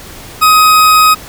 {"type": "tone", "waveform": "40% pulse", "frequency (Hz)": 1259, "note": "D#6", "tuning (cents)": 20, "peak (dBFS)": -3, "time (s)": [0.41, 1.15], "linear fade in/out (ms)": 20, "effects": ["pink hiss -31 dBFS RMS until 1.28 s"]}